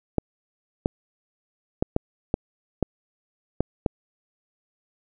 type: clicks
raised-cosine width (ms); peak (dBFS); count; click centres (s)
2; -7; 8; 0.183 / 0.859 / 1.825 / 1.964 / 2.341 / 2.827 / 3.606 / 3.862
effects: none